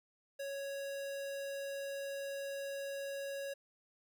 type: tone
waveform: square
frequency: 554.4 Hz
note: C#5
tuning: in tune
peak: -40 dBFS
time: 0.39-3.54 s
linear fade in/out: 10 ms
effects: none